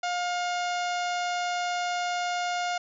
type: harmonic tone with a mistuned harmonic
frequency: 709 Hz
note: F5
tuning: 26 cents sharp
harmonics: 1 / 2 / 3 / 4 / 5 / 6 / 7 / 8 / 9 / 10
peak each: -28 / -34 / -38 / -40 / -42 / -44 / -45 / -46 / -47 / -48 dBFS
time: 0.03-2.78 s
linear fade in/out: 5 ms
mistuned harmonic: 3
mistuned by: +21 cents
effects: none